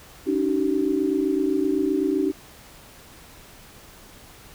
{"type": "tone cluster", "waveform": "sine", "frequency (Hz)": [283.4, 311.2, 382.3], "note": ["C#4", "D#4", "G4"], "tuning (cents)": [38, 0, -43], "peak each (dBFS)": -24, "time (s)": [0.26, 2.32], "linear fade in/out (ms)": 20, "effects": ["pink hiss -47 dBFS RMS until 4.54 s"]}